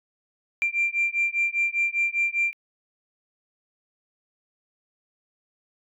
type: beating tone pair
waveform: sine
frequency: 2366 / 2371 Hz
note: D7 / D7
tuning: +12 / +16 cents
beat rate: 5 Hz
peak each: -24 dBFS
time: 0.62-2.53 s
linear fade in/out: 0 ms
effects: tanh soft clip ceiling -15 dBFS